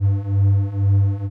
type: beating tone pair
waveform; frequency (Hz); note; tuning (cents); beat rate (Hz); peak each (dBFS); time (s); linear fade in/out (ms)
triangle; 97.8 / 99.9; G2 / G2; -4 / +33; 2.1; -17 / -14; 0-1.3; 50
effects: none